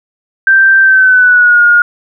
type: tone with pitch glide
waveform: sine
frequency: 1567 to 1428.7 Hz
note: G6 to F6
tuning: -1 to +39 cents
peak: -3 dBFS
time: 0.47-1.82 s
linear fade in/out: 2 ms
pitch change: -160 cents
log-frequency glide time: 0.81-1.62 s
effects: none